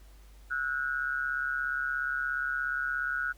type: tone with amplitude modulation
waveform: sine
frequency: 1460 Hz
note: F#6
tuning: 24 cents flat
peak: -25 dBFS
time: 0.5-3.33 s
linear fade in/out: 20 ms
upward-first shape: sine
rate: 137 Hz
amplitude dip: 80%
effects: added 50 Hz sine -51 dBFS peak until 3.37 s + pink hiss -62 dBFS RMS until 3.37 s